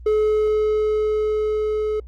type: tone with level ramp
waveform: triangle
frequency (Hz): 428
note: A4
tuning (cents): -48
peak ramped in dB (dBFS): -13 to -18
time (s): 0.06-2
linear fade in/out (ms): 5
effects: added 60 Hz sine -36 dBFS peak until 2.07 s + Opus 24 kbps